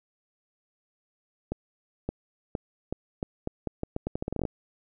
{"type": "accelerating click train", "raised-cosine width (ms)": 2, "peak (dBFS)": -16, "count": 19, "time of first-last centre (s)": [1.52, 4.452], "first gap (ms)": 570, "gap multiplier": 0.81, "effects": []}